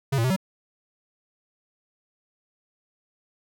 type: tone with pitch steps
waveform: square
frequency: 137.1 / 114.6 / 129.1 / 190.1 Hz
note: C#3 / A#2 / C3 / F#3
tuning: -19 / -29 / -23 / +47 cents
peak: -21 dBFS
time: 0.12-0.364 s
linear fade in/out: 10 ms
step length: 61 ms
effects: none